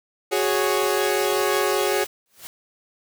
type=chord; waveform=sawtooth; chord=F# suspended second; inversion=none; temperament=equal; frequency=370 / 415.3 / 554.4 Hz; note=F#4 / G#4 / C#5; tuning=0 / 0 / 0 cents; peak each=-20 / -19 / -22 dBFS; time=0.31-2.05 s; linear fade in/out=20 ms
type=noise; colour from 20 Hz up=white; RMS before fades=-35 dBFS; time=0.35-2.07 s; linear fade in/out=10 ms
type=noise with exponential growth; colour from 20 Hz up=white; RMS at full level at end=-34 dBFS; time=2.26-2.47 s; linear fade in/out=0 ms; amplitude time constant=44 ms
effects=none